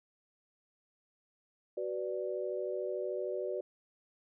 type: chord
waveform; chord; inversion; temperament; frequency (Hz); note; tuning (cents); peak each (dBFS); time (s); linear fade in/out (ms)
sine; B minor; second; equal with one note detuned; 375.4 / 493.9 / 587.3; F#4 / B4 / D5; +25 / 0 / 0; -37 / -39 / -38; 1.77-3.61; 5
effects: none